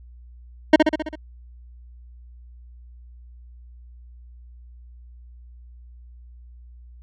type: tone with echo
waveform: 25% pulse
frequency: 310.6 Hz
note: D#4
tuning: 3 cents flat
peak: -3 dBFS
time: 0.73-0.76 s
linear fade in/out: 5 ms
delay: 66 ms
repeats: 6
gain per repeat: -4 dB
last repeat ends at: 1.156 s
effects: added 60 Hz sine -42 dBFS peak until 7.02 s + low-pass 3000 Hz 12 dB/octave

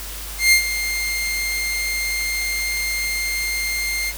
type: tone with ADSR envelope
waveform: sawtooth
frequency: 2113 Hz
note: C7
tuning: 16 cents sharp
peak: -6 dBFS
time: 0.38-4.13 s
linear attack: 140 ms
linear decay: 96 ms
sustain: -12 dB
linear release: 44 ms
effects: added 50 Hz sine -33 dBFS peak until 4.17 s + white hiss -33 dBFS RMS until 4.17 s

